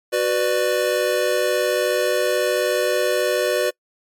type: chord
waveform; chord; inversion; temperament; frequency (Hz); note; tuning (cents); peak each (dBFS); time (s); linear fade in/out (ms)
square; B minor; second; just; 370.4 / 493.9 / 592.7; F#4 / B4 / D5; +2 / 0 / +16; -24 / -22 / -22; 0.12-3.71; 20
effects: noise-tail reverb RT60 0.1 s tail -26 dB re dry + MP3 64 kbps